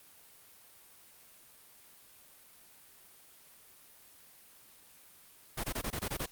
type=noise bursts; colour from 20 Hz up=pink; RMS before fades=-35 dBFS; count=8; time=5.57-6.261 s; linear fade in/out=10 ms; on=68 ms; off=21 ms; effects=white hiss -58 dBFS RMS until 6.31 s + Opus 32 kbps